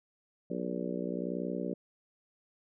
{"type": "harmonic tone with a mistuned harmonic", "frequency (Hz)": 61, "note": "B1", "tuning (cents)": -21, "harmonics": [3, 4, 5, 6, 7, 8, 9], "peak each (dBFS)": [-38, -39, -40, -41, -41, -42, -43], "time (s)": [0.5, 1.74], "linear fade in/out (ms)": 5, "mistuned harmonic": 9, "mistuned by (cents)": 73, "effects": []}